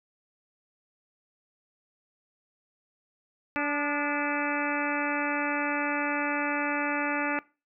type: harmonic tone with a mistuned harmonic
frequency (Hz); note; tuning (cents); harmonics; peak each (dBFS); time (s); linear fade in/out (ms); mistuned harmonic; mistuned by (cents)
290; D4; -22; 1 / 2 / 3 / 4 / 5 / 6 / 7 / 8 / 9; -31 / -35 / -34 / -36 / -34 / -36 / -37 / -37 / -37; 3.56-7.39; 0; 4; +50
effects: noise-tail reverb RT60 0.3 s tail -21 dB re dry